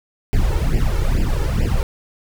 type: noise with flanger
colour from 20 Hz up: brown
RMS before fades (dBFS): -17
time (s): 0.33-1.83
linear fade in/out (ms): 0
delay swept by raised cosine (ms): 0.39 to 2.29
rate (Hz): 2.3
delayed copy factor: +0.95
effects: none